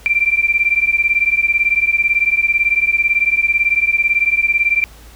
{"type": "beating tone pair", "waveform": "sine", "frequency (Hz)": [2349, 2367], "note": ["D7", "D7"], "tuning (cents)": [0, 13], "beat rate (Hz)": 18, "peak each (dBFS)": -15, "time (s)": [0.06, 4.84], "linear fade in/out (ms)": 0, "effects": ["added 55 Hz sine -39 dBFS peak until 5.15 s", "pink hiss -44 dBFS RMS until 5.15 s"]}